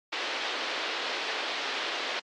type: band-pass noise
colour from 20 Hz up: white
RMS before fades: -33 dBFS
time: 0.12-2.2 s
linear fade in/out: 10 ms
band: 340 to 4100 Hz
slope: 24 dB/octave
effects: low-pass 7000 Hz 12 dB/octave + AAC 64 kbps